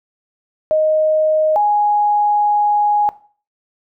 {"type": "tone pair in turn", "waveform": "sine", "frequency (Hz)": [622.3, 830.7], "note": ["D#5", "G#5"], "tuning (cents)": [0, 0], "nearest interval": "perfect fourth", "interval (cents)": 500, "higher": "second", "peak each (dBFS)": -11, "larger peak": "neither", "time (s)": [[0.71, 1.56], [1.56, 3.09]], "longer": "second", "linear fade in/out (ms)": 0, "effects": ["noise-tail reverb RT60 0.4 s tail -17 dB re dry"]}